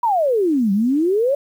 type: exponential two-way sweep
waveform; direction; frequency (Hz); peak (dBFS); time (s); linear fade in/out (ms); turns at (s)
sine; down then up; 987.8 to 190 to 581; -14; 0.03-1.35; 5; 0.72
effects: 8-bit